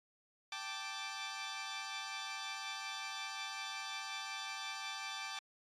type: chord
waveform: 10% pulse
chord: G suspended second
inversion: none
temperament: equal with one note detuned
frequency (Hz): 781.3 / 880 / 1174.7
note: G5 / A5 / D6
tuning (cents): -6 / 0 / 0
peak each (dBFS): -38 / -38 / -35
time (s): 0.52-5.39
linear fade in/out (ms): 2
effects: low-pass 6000 Hz 12 dB/octave + AAC 64 kbps